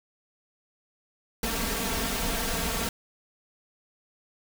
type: noise with comb filter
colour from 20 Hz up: pink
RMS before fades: -29 dBFS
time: 1.43-2.89 s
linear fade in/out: 2 ms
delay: 4.4 ms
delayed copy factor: +0.95
effects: none